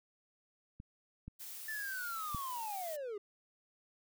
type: clicks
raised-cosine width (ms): 5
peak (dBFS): -35 / -33 / -28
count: 3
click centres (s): 0.801 / 1.28 / 2.347
type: noise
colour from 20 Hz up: blue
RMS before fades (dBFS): -47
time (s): 1.39-2.97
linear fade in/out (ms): 20
type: linear sweep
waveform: triangle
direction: down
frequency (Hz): 1776 to 393.1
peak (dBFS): -37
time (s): 1.68-3.18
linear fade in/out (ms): 5
effects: none